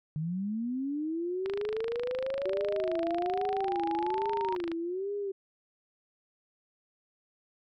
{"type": "linear sweep", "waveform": "sine", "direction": "up", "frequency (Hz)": [148.6, 943], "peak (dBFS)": -30, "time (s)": [0.16, 4.55], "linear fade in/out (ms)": 0}
{"type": "click train", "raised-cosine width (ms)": 0.3, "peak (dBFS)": -23, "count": 86, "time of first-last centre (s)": [1.46, 4.717], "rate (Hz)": 26.1}
{"type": "tone with vibrato", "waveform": "sine", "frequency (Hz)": 368.2, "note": "F#4", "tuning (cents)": -8, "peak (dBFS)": -31, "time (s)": [2.45, 5.32], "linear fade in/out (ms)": 10, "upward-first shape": "sine", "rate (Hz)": 1.2, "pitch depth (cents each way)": 180}
{"effects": []}